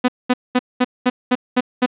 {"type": "tone bursts", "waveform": "sawtooth", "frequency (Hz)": 250, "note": "B3", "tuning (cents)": 21, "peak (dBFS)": -8, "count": 8, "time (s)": [0.04, 1.862], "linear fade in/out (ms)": 10, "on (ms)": 44, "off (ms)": 210, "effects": ["resampled to 8000 Hz", "7-bit"]}